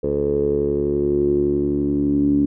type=tone with low-pass filter sweep; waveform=10% pulse; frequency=71.7 Hz; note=D2; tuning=41 cents flat; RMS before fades=-19 dBFS; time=0.03-2.46 s; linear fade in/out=10 ms; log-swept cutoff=470 to 280 Hz; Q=8.5; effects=none